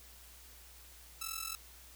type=ring-modulated tone; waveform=5% pulse; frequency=1318 Hz; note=E6; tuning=1 cent flat; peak=-24 dBFS; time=1.21-1.55 s; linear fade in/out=0 ms; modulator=21.4 Hz; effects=added 60 Hz sine -58 dBFS peak until 1.95 s + white hiss -57 dBFS RMS until 1.95 s